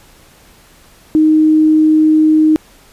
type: tone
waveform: sine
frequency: 311.1 Hz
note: D#4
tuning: in tune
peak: -6 dBFS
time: 1.15-2.56 s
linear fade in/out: 0 ms
effects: pink hiss -45 dBFS RMS until 2.92 s + resampled to 32000 Hz